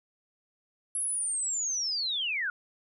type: linear sweep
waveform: sine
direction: down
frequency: 11000 to 1388 Hz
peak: -28 dBFS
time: 0.95-2.5 s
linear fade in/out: 2 ms
effects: none